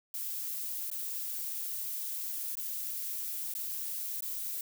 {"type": "noise with dropouts", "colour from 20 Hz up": "violet", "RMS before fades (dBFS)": -37, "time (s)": [0.14, 4.61], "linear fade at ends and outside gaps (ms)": 2, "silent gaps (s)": [[0.902, 0.914], [2.554, 2.57], [3.539, 3.55], [4.207, 4.223]], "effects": []}